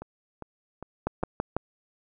two click trains, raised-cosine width 1 ms, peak -24 / -12 dBFS, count 4 / 4, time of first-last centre 0.02-1.23 / 1.07-1.566 s, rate 2.48 / 6.05 Hz, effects none

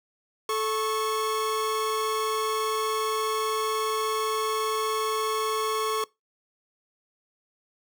45% pulse tone pair together, 436.5 / 1100 Hz, A4 / C#6, -14 / -14 cents, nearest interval octave + major third, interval 1600 cents, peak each -28 dBFS, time 0.49-6.04 s, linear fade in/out 2 ms, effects noise-tail reverb RT60 0.2 s tail -22 dB re dry

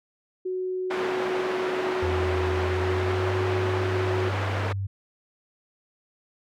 sine tone, 370 Hz, F#4, in tune, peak -26 dBFS, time 0.45-4.3 s, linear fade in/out 10 ms
pink band-pass noise, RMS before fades -31 dBFS, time 0.9-4.73 s, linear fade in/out 10 ms, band 340 to 2100 Hz, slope 12 dB/octave
sine tone with pitch glide, 86.2 to 97.88 Hz, F2 to G2, -22 to -2 cents, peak -26 dBFS, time 2.02-4.87 s, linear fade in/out 10 ms, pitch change +220 cents, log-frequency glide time 2.6-3.4 s
effects none

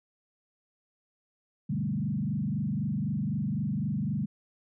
sine tone with frequency modulation, 174.61 Hz, F3, in tune, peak -27 dBFS, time 1.69-4.26 s, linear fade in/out 10 ms, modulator 23.9 Hz, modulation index 2.2, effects none

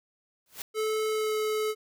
white noise with exponential growth, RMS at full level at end -33 dBFS, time 0.46-0.62 s, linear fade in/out 2 ms, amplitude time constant 33 ms
square tone with pitch glide, 434.4 to 430.4 Hz, A4 to A4, -22 to -38 cents, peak -27 dBFS, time 0.74-1.75 s, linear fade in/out 50 ms, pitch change -16 cents, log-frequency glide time 1.08-1.36 s
effects none

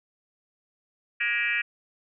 sine tone with frequency modulation, 2117 Hz, C7, 20 cents sharp, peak -23 dBFS, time 1.2-1.62 s, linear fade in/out 10 ms, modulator 228 Hz, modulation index 2.3, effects none

